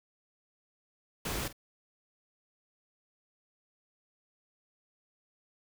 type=noise with echo; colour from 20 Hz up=pink; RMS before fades=-35 dBFS; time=1.25-1.48 s; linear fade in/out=5 ms; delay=48 ms; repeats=1; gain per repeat=-15 dB; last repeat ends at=1.528 s; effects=none